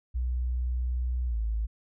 sine tone with pitch glide, 61.7 to 54.65 Hz, B1 to A1, -1 to -11 cents, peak -26 dBFS, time 0.14-1.67 s, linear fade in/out 20 ms, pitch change -210 cents, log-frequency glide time 1.27-1.38 s, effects none

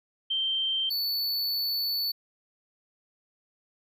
sine / square tone pair in turn, 3136 / 4467 Hz, G7 / C#8, 0 / +12 cents, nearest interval tritone, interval 612 cents, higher second, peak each -25 / -27 dBFS, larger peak first, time 0.3-0.9 / 0.9-2.12 s, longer second, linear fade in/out 10 ms, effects none

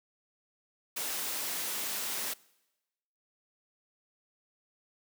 white noise, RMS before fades -35 dBFS, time 0.96-2.34 s, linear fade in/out 10 ms, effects noise-tail reverb RT60 1.0 s tail -23 dB re dry + high-pass 200 Hz 12 dB/octave

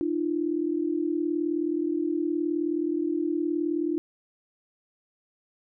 sine tone pair together, 302.9 / 342 Hz, D#4 / F4, -46 / -36 cents, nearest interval major second, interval 210 cents, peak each -27 dBFS, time 0.01-3.98 s, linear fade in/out 0 ms, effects none

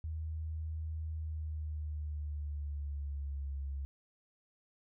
sine tone with pitch glide, 79 to 69.17 Hz, D#2 to C#2, +27 to -3 cents, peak -36 dBFS, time 0.04-3.85 s, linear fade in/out 0 ms, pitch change -230 cents, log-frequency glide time 1.15-3.54 s, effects none

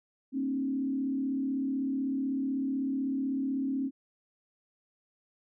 sine tone with frequency modulation, 268.4 Hz, C4, 44 cents sharp, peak -28 dBFS, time 0.32-3.91 s, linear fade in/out 50 ms, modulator 36 Hz, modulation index 0.7, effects none

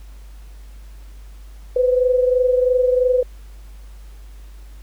sine tone pair together, 500.3 / 523.3 Hz, B4 / C5, +22 / 0 cents, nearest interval minor second, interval 78 cents, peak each -14 / -21 dBFS, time 1.76-3.23 s, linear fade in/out 5 ms, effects added 50 Hz sine -36 dBFS peak until 4.82 s + pink hiss -53 dBFS RMS until 4.82 s

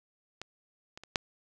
clicks, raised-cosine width 0.2 ms, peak -22 / -27 / -29 / -9 dBFS, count 4, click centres 0.416 / 0.975 / 1.036 / 1.158 s, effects none

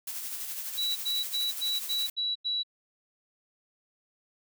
blue noise with tremolo, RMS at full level -35 dBFS, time 0.07-2.1 s, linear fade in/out 5 ms, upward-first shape sine, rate 12 Hz, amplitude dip 40%
sine tone bursts, 3921 Hz, B7, 13 cents flat, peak -27 dBFS, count 7, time 0.77-2.634 s, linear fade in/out 20 ms, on 190 ms, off 89 ms
effects none

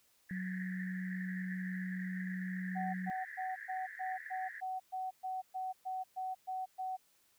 pink band-pass noise, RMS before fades -48 dBFS, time 0.29-4.61 s, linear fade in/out 10 ms, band 1700 to 1900 Hz, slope 96 dB/octave
sine tone, 185 Hz, F#3, in tune, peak -37 dBFS, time 0.31-3.1 s, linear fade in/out 0 ms
sine tone bursts, 750 Hz, F#5, 23 cents sharp, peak -36 dBFS, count 14, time 2.75-6.97 s, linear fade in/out 20 ms, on 190 ms, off 120 ms
effects white hiss -71 dBFS RMS until 7.38 s

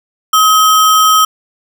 sine tone with sample-and-hold, 1271 Hz, D#6, 36 cents sharp, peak -5 dBFS, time 0.33-1.25 s, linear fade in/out 5 ms, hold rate 4410 Hz, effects none

